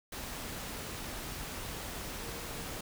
sine tone in noise, 466.2 Hz, A#4, in tune, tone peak -51 dBFS, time 2.2-2.78 s, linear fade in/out 5 ms, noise pink, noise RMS -41 dBFS, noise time 0.12-2.81 s, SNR -13 dB, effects none

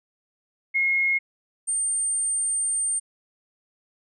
sine tone pair in turn, 2157 / 8774 Hz, C#7 / C#9, -48 / -19 cents, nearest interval 2 octaves, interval 2429 cents, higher second, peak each -19 / -22 dBFS, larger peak first, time 0.74-1.19 / 1.67-3 s, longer second, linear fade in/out 20 ms, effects none

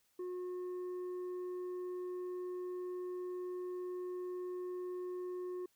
triangle tone with tanh clipping, 361.8 Hz, F#4, 39 cents flat, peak -40 dBFS, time 0.19-5.66 s, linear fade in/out 5 ms, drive 9 dB, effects white hiss -75 dBFS RMS until 5.75 s

